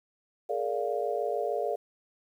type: chord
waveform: sine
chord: Bb dominant seventh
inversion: third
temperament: just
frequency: 419.5 / 466.2 / 582.7 / 699.2 Hz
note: Ab4 / Bb4 / D5 / F5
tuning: +17 / 0 / -14 / +2 cents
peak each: -33 dBFS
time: 0.49-1.76 s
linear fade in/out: 10 ms
effects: 10-bit